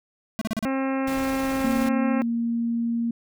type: tone bursts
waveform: square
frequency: 220 Hz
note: A3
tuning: in tune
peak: -24 dBFS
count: 5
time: 0.39-0.65 s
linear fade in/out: 0 ms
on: 24 ms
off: 35 ms
type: harmonic tone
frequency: 267.4 Hz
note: C4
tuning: 38 cents sharp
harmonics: 1 / 2 / 3 / 4 / 5 / 6 / 7 / 8 / 9 / 10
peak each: -24 / -30 / -34 / -36 / -38 / -40 / -41 / -42 / -43 / -44 dBFS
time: 0.65-2.22 s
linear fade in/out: 0 ms
type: noise with tremolo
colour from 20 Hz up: pink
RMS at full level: -35 dBFS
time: 1.07-1.89 s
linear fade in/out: 5 ms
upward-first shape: triangle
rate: 19 Hz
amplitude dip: 25%
type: tone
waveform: sine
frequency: 233.1 Hz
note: A#3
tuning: in tune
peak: -22 dBFS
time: 1.64-3.11 s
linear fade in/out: 5 ms
effects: none